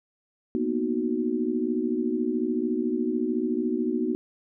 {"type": "chord", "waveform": "sine", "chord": "B major seventh", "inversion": "third", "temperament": "equal", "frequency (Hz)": [233.1, 246.9, 311.1, 370], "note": ["A#3", "B3", "D#4", "F#4"], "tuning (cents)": [0, 0, 0, 0], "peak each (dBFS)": [-31, -28, -29, -29], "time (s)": [0.55, 4.15], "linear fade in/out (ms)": 0, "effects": []}